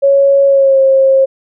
sine tone with pitch glide, 554.4 to 536.1 Hz, C#5 to C5, 0 to +42 cents, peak -5 dBFS, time 0.02-1.26 s, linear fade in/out 20 ms, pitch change -58 cents, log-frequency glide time 0.46-0.8 s, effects none

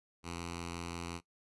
5% pulse tone with notch filter, 85.6 Hz, F2, 34 cents flat, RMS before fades -42 dBFS, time 0.23-1.21 s, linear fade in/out 50 ms, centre 600 Hz, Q 0.97, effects noise-tail reverb RT60 0.1 s tail -19 dB re dry + resampled to 24000 Hz

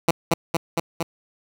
10% pulse tone with echo, 167.2 Hz, E3, 25 cents sharp, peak -6 dBFS, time 0.08-0.11 s, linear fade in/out 5 ms, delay 230 ms, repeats 4, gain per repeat -2 dB, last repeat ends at 1.03 s, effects none

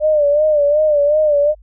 sine tone with vibrato, 596 Hz, D5, 25 cents sharp, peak -10 dBFS, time 0-1.55 s, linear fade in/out 50 ms, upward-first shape sine, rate 2.7 Hz, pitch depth 70 cents each way, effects added 50 Hz sine -41 dBFS peak until 1.62 s

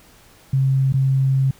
sine tone with dropouts, 134.1 Hz, C3, 43 cents sharp, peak -14 dBFS, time 0.53-1.51 s, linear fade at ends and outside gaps 5 ms, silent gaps 0.925-0.939 s, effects pink hiss -50 dBFS RMS until 1.59 s

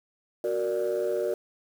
sine chord, Gb augmented, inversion none, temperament equal, 370 / 466.2 / 587.3 Hz, Gb4 / Bb4 / D5, 0 / 0 / 0 cents, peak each -28 dBFS, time 0.44-1.34 s, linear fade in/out 2 ms, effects tanh soft clip ceiling -20 dBFS + 8-bit

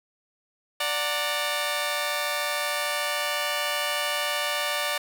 10% pulse chord, D augmented, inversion none, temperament just, 587.3 / 734.2 / 917.7 Hz, D5 / F#5 / A#5, 0 / -14 / -27 cents, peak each -19 / -24 / -24 dBFS, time 0.8-4.98 s, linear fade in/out 5 ms, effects none

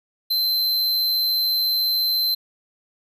square tone, 4093 Hz, C8, 39 cents flat, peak -19 dBFS, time 0.3-2.35 s, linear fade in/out 10 ms, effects none

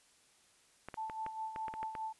clicks, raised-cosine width 0.5 ms, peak -28 dBFS, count 9, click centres 0.886 / 0.942 / 1.098 / 1.264 / 1.561 / 1.682 / 1.739 / 1.83 / 1.952 s
sine tone with tremolo, 880 Hz, A5, in tune, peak -36 dBFS, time 0.97-2.13 s, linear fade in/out 10 ms, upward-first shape sine, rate 4.9 Hz, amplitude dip 60%
effects white hiss -67 dBFS RMS until 2.19 s + resampled to 24000 Hz

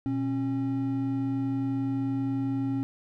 triangle tone pair together, 120.98 / 271.6 Hz, B2 / C#4, -35 / -35 cents, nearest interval octave + major second, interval 1400 cents, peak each -30 / -25 dBFS, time 0.06-2.83 s, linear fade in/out 0 ms, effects none

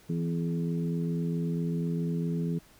harmonic tone with a mistuned harmonic, 84.5 Hz, E2, 43 cents sharp, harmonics 2 / 3 / 4 / 5, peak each -28 / -36 / -41 / -39 dBFS, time 0.09-2.59 s, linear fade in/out 10 ms, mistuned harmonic 2, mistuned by -34 cents, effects pink hiss -58 dBFS RMS until 2.79 s

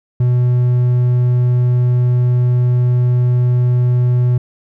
triangle tone, 123.47 Hz, B2, in tune, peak -8 dBFS, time 0.2-4.38 s, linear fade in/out 5 ms, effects none

